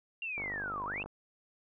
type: linear two-way sweep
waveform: sine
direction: down then up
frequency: 2794 to 932.3 to 2794 Hz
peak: -35 dBFS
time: 0.22-1.03 s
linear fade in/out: 2 ms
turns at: 0.85 s
type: click train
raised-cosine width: 1 ms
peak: -29 dBFS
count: 35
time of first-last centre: 0.38-1.06 s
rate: 50 Hz
effects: none